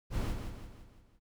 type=noise with echo; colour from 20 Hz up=brown; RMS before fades=-32 dBFS; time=0.1-0.35 s; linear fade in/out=50 ms; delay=170 ms; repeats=5; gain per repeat=-6 dB; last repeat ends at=1.2 s; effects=none